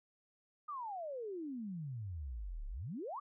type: exponential two-way sweep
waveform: sine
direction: down then up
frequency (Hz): 1244.5 to 32.84 to 1244.5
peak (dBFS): -40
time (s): 0.68-3.2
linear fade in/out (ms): 10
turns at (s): 2.67
effects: none